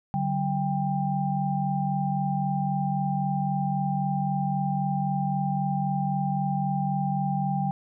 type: tone cluster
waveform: sine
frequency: 145.6 / 189.4 / 793 Hz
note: D3 / F#3 / G5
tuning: -15 / +41 / +20 cents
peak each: -28 dBFS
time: 0.14-7.71 s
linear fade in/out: 0 ms
effects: none

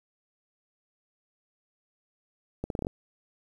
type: accelerating click train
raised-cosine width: 2 ms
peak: -18 dBFS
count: 7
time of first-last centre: 2.64-2.869 s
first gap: 62 ms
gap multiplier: 0.8
effects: 9-bit

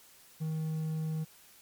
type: tone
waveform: triangle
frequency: 157.9 Hz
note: D#3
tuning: 26 cents sharp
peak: -29 dBFS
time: 0.4-1.25 s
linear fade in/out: 20 ms
effects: white hiss -58 dBFS RMS until 1.61 s + MP3 96 kbps

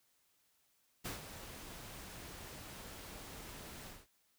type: noise with ADSR envelope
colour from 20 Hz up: pink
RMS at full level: -41 dBFS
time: 1.04-4.07 s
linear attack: 18 ms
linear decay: 140 ms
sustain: -9 dB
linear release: 200 ms
effects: white hiss -75 dBFS RMS until 4.38 s

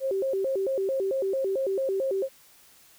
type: tone with vibrato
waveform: sine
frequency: 455.2 Hz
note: A#4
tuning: 41 cents flat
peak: -24 dBFS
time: 0-2.29 s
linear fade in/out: 50 ms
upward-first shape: square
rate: 4.5 Hz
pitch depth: 280 cents each way
effects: white hiss -56 dBFS RMS until 2.98 s

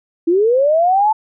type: linear sweep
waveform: sine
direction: up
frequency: 322.1 to 885 Hz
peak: -10 dBFS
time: 0.27-1.13 s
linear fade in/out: 10 ms
effects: none

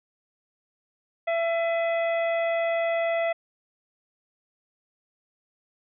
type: harmonic tone with a mistuned harmonic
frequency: 669 Hz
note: E5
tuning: 25 cents sharp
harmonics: 1 / 2 / 3 / 4 / 5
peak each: -23 / -38 / -32 / -38 / -45 dBFS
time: 1.27-3.33 s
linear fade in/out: 10 ms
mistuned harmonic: 4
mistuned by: -89 cents
effects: none

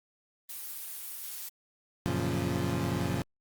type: noise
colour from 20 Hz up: blue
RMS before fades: -40 dBFS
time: 0.49-1.49 s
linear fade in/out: 5 ms
type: chord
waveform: 25% pulse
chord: Gb major seventh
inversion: none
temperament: equal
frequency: 92.5 / 116.54 / 138.59 / 174.61 Hz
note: Gb2 / Bb2 / Db3 / F3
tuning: 0 / 0 / 0 / 0 cents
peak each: -31 dBFS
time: 2.06-3.22 s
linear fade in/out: 0 ms
effects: Opus 32 kbps

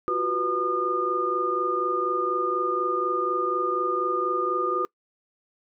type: tone cluster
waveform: sine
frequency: 350.8 / 374.9 / 494.3 / 1217 Hz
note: F4 / F#4 / B4 / D#6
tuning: +8 / +23 / +1 / -39 cents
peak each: -31 / -29 / -31 / -25 dBFS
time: 0.08-4.85 s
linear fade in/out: 0 ms
effects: noise-tail reverb RT60 0.1 s tail -24 dB re dry

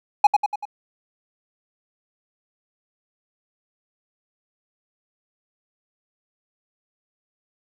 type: tone with echo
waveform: triangle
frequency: 831 Hz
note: G#5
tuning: 1 cent sharp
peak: -6 dBFS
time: 0.24-0.27 s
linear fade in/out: 5 ms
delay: 96 ms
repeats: 4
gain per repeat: -5 dB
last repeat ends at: 0.654 s
effects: none

